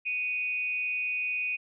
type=tone with amplitude modulation; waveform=sine; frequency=2489 Hz; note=D#7; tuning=in tune; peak=-25 dBFS; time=0.05-1.57 s; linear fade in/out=20 ms; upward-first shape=sine; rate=242 Hz; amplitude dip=60%; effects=none